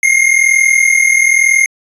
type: tone pair together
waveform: square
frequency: 2111 / 2152 Hz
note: C7 / C7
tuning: +15 / +48 cents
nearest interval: unison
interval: 33 cents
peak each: -11 dBFS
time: 0.03-1.66 s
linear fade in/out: 2 ms
effects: resampled to 24000 Hz